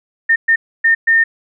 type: tone bursts at uneven times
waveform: sine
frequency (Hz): 1820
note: A#6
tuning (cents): -42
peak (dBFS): -8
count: 4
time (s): 0.29-0.36 / 0.48-0.56 / 0.84-0.95 / 1.07-1.24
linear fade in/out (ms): 10
effects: none